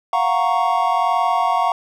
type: chord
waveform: triangle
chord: Gb major seventh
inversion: third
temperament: equal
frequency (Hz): 698.5 / 740 / 932.3 / 1108.7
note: F5 / Gb5 / Bb5 / Db6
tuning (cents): 0 / 0 / 0 / 0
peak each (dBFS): -19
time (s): 0.13-1.72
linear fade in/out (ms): 2
effects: none